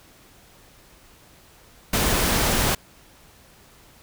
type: noise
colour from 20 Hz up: pink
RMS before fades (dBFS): -21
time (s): 1.93-2.75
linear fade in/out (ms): 5
effects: pink hiss -52 dBFS RMS until 4.02 s